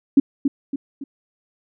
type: tone with echo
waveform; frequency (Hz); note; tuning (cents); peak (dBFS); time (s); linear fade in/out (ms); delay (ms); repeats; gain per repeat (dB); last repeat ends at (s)
sine; 277.2; C#4; 0; -7; 0.17-0.2; 5; 280; 3; -7; 1.04
effects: none